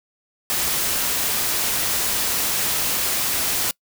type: noise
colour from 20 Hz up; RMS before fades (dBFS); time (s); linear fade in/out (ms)
white; -22; 0.5-3.71; 0
effects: noise-tail reverb RT60 0.1 s tail -25 dB re dry